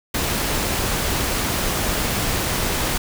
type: noise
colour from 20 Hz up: pink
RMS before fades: -22 dBFS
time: 0.14-2.98 s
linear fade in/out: 5 ms
effects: none